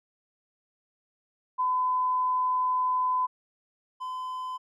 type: tone pair in turn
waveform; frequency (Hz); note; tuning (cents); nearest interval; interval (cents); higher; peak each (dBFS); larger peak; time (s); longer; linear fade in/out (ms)
sine / triangle; 1011 / 1018.6; B5 / C6; +40 / -47; unison; 13; second; -23 / -30; first; 1.58-3.27 / 4-4.58; first; 20
effects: none